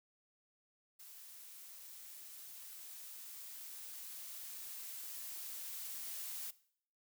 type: noise with level ramp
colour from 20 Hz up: blue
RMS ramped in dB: -55 to -44 dBFS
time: 0.99-6.51 s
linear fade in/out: 10 ms
effects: noise-tail reverb RT60 0.6 s tail -19 dB re dry